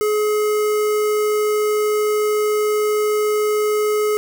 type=tone with notch filter; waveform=square; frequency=423.3 Hz; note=G#4; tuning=33 cents sharp; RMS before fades=-18 dBFS; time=0.01-4.17 s; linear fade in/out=0 ms; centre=3600 Hz; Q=1.1; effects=none